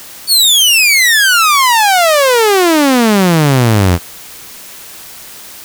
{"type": "exponential sweep", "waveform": "sawtooth", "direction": "down", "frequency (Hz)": [4562, 82.41], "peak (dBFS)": -3, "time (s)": [0.27, 3.99], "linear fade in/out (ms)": 50, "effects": ["white hiss -32 dBFS RMS until 5.64 s"]}